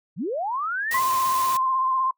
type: linear sweep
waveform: sine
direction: up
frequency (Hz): 125.9 to 2080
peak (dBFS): -24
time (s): 0.16-1.01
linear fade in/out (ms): 50
type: noise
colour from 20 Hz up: white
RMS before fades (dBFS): -32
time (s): 0.91-1.57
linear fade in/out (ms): 2
type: tone with vibrato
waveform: sine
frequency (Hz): 1046.5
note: C6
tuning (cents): 0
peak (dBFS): -20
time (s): 0.94-2.11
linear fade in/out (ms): 5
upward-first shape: sine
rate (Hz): 16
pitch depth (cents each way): 28
effects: noise-tail reverb RT60 0.1 s tail -22 dB re dry